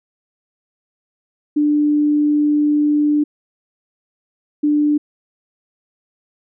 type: tone bursts at uneven times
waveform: sine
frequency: 296.4 Hz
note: D4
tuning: 16 cents sharp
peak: -12 dBFS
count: 2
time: 1.56-3.24 / 4.63-4.98 s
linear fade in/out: 10 ms
effects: none